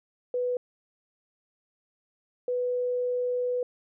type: tone bursts at uneven times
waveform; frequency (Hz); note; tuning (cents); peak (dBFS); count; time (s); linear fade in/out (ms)
sine; 494.7; B4; +3; -25; 2; 0.34-0.57 / 2.48-3.63; 2
effects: none